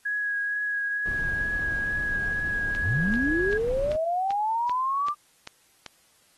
sine tone with vibrato, 1661.2 Hz, G#6, in tune, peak -25 dBFS, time 0.05-3.58 s, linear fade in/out 10 ms, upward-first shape triangle, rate 2.2 Hz, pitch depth 17 cents each way
brown noise, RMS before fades -35 dBFS, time 1.06-3.96 s, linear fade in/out 0 ms
click train, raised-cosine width 0.2 ms, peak -20 dBFS, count 9, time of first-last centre 2.75-5.863 s, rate 2.57 Hz
sine linear sweep, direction up, 71 to 1200 Hz, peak -23 dBFS, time 2.82-5.15 s, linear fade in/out 50 ms
effects white hiss -62 dBFS RMS until 6.37 s + AAC 32 kbps

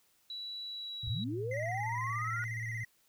sine tone with pitch glide, 3931 to 3890 Hz, B7 to B7, -9 to -27 cents, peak -39 dBFS, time 0.3-1.24 s, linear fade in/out 2 ms, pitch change -18 cents, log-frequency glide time 0.64-1.05 s
sine tone with tremolo, 113.8 Hz, A#2, 41 cents flat, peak -36 dBFS, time 1.03-2.84 s, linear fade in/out 5 ms, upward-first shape triangle, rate 17 Hz, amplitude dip 30%
sine linear sweep, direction up, 58.27 to 1466 Hz, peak -35 dBFS, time 1.07-2.44 s, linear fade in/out 0 ms
triangle tone with vibrato, 1987 Hz, B6, 10 cents sharp, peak -37 dBFS, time 1.51-2.85 s, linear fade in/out 5 ms, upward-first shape square, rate 17 Hz, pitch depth 65 cents each way
effects white hiss -70 dBFS RMS until 3.08 s

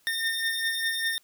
25% pulse beating tone pair, 1816 / 1821 Hz, A#6 / A#6, -46 / -41 cents, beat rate 5 Hz, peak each -28 / -24 dBFS, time 0.07-1.18 s, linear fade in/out 0 ms, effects white hiss -64 dBFS RMS until 1.23 s

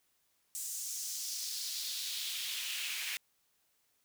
pink noise with high-pass filter sweep, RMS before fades -39 dBFS, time 0.55-3.17 s, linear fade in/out 0 ms, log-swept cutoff 7600 to 2300 Hz, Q 2.3, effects white hiss -75 dBFS RMS until 4.04 s

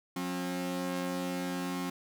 sawtooth tone pair together, 179.67 / 269.2 Hz, F3 / C4, +49 / +49 cents, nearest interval perfect fifth, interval 700 cents, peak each -32 / -31 dBFS, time 0.16-1.9 s, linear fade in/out 5 ms, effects none

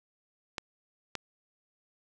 clicks, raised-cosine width 0.2 ms, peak -16 dBFS, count 2, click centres 0.582 / 1.153 s, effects none

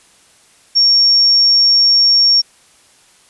sine tone, 5520 Hz, F8, 21 cents flat, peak -7 dBFS, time 0.75-2.42 s, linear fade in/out 20 ms, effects white hiss -49 dBFS RMS until 3.29 s + resampled to 24000 Hz

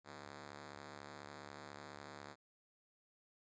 5% pulse ring-modulated tone, 144.3 Hz, D3, 30 cents flat, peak -36 dBFS, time 0.04-2.36 s, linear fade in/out 50 ms, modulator 37.1 Hz, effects resampled to 16000 Hz

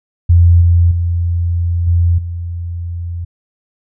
sine tone with level steps, 86 Hz, F2, 26 cents flat, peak -4 / -6 / -12 / -8 / -19 dBFS, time 0.29-3.25 s, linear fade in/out 10 ms, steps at 0.61 / 0.91 / 1.87 / 2.18 s, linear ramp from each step 5 ms, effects none

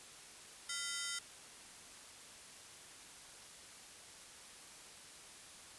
10% pulse ring-modulated tone, 1700 Hz, G#6, 40 cents sharp, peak -27 dBFS, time 0.69-1.19 s, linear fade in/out 5 ms, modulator 305 Hz, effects white hiss -55 dBFS RMS until 5.78 s + resampled to 24000 Hz

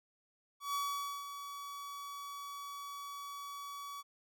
45% pulse tone with ADSR envelope, 1136 Hz, C#6, 42 cents sharp, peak -33 dBFS, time 0.6-4.03 s, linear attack 140 ms, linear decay 500 ms, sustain -10 dB, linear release 32 ms, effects none

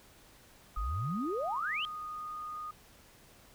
sine tone with pitch glide, 1244.5 to 1231.6 Hz, D#6 to D#6, 0 to -18 cents, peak -38 dBFS, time 0.76-2.71 s, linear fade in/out 5 ms, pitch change -18 cents, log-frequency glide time 1.04-2.43 s
sine exponential sweep, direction up, 43.83 to 3203 Hz, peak -32 dBFS, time 0.77-1.85 s, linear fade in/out 0 ms
effects pink hiss -59 dBFS RMS until 3.54 s

